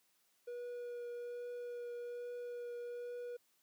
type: tone with vibrato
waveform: triangle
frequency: 482.8 Hz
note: B4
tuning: 39 cents flat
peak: -40 dBFS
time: 0.47-3.37 s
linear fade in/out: 10 ms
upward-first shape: triangle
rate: 1.2 Hz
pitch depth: 13 cents each way
effects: white hiss -75 dBFS RMS until 3.62 s + high-pass 150 Hz 12 dB/octave